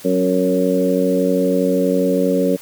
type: harmonic tone with a mistuned harmonic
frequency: 92.5 Hz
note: F#2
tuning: in tune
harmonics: 2 / 3 / 4 / 5 / 6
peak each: -20 / -19 / -25 / -19 / -20 dBFS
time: 0.04-2.57 s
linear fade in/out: 20 ms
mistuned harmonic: 3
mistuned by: -20 cents
effects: white hiss -40 dBFS RMS until 2.61 s + high-pass 60 Hz 12 dB/octave